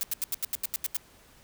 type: noise bursts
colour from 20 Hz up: blue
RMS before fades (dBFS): -29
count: 10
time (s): 0.01-0.968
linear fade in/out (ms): 0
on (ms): 22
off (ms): 82
effects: pink hiss -57 dBFS RMS until 1.43 s

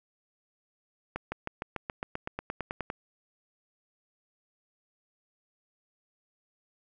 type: accelerating click train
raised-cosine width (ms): 0.5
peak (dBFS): -18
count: 15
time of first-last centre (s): 1.16-2.901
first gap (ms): 160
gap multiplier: 0.96
effects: none

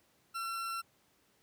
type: tone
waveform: 40% pulse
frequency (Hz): 1354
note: E6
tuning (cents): +46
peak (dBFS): -35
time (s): 0.34-0.82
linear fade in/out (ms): 20
effects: pink hiss -70 dBFS RMS until 1.42 s + high-pass 100 Hz 12 dB/octave

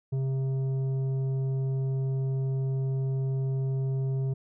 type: tone with tanh clipping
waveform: sine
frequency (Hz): 133.6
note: C3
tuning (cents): +36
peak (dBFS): -27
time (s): 0.12-4.34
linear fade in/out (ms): 10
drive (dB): 8
effects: none

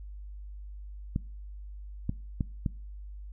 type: clicks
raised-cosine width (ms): 5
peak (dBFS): -16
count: 4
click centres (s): 1.161 / 2.094 / 2.408 / 2.662
effects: noise-tail reverb RT60 0.4 s tail -22 dB re dry + added 50 Hz sine -40 dBFS peak until 3.32 s

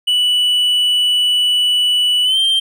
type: tone with pitch glide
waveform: triangle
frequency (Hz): 2960 to 3154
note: F#7 to G7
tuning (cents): 0 to +10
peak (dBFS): -10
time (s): 0.07-2.6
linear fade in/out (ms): 10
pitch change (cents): +110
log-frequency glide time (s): 2.24-2.38
effects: none

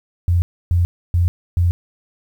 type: tone bursts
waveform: sine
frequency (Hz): 87.2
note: F2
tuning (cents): -2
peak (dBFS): -12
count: 4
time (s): 0.28-1.71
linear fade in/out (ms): 0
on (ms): 140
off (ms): 290
effects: 8-bit

